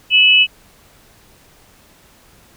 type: tone pair together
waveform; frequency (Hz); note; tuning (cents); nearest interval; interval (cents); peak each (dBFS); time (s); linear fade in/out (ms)
sine; 2591 / 2961; E7 / F#7; -30 / +1; major second; 231; -10; 0.1-0.47; 50
effects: pink hiss -49 dBFS RMS until 2.56 s